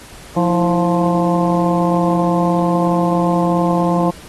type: harmonic tone with a mistuned harmonic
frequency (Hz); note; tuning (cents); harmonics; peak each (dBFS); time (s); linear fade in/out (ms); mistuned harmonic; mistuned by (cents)
175.1; F3; +5; 1 / 2 / 3 / 4 / 5 / 6; -16 / -19 / -21 / -22 / -23 / -24; 0.36-4.11; 10; 2; -92
effects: pink hiss -39 dBFS RMS until 4.28 s + AAC 32 kbps